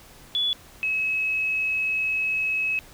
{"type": "tone pair in turn", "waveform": "sine", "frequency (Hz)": [3423, 2570], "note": ["A7", "E7"], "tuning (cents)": [-48, -45], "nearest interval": "perfect fourth", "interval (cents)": 497, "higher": "first", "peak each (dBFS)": [-21, -22], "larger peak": "first", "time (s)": [[0.35, 0.53], [0.83, 2.79]], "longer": "second", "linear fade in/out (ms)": 0, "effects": ["pink hiss -49 dBFS RMS until 2.93 s"]}